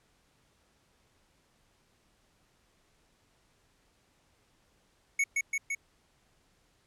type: tone with echo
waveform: square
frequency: 2217 Hz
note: C#7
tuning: in tune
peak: -25 dBFS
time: 5.19-5.24 s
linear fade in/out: 5 ms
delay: 170 ms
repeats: 3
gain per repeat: -2 dB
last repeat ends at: 5.75 s
effects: pink hiss -69 dBFS RMS until 6.86 s + low-pass 10000 Hz 12 dB/octave